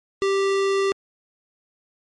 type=tone; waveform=square; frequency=392 Hz; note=G4; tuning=in tune; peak=-19 dBFS; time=0.22-0.92 s; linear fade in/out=0 ms; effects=low-pass 6000 Hz 12 dB/octave + MP3 48 kbps